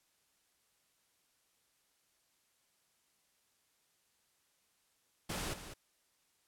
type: noise with echo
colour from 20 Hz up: pink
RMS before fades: -39 dBFS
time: 5.29-5.54 s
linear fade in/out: 10 ms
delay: 200 ms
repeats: 1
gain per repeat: -10 dB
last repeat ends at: 5.74 s
effects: white hiss -75 dBFS RMS until 6.47 s + low-pass 12000 Hz 12 dB/octave